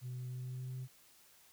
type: tone with pitch glide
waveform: sine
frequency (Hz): 125.7 to 128.71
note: B2 to C3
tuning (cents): +31 to -28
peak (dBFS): -38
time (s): 0.01-0.88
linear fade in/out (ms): 50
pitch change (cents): +41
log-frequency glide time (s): 0.26-0.73
effects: tanh soft clip ceiling -38 dBFS + white hiss -64 dBFS RMS until 1.52 s